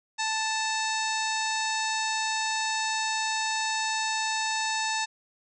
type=harmonic tone with a mistuned harmonic; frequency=879 Hz; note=A5; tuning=2 cents flat; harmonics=1 / 2 / 3 / 4 / 5 / 6 / 7 / 8 / 9; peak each=-30 / -33 / -35 / -36 / -37 / -38 / -38 / -39 / -40 dBFS; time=0.18-5.06 s; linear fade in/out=20 ms; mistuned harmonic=4; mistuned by=+92 cents; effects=none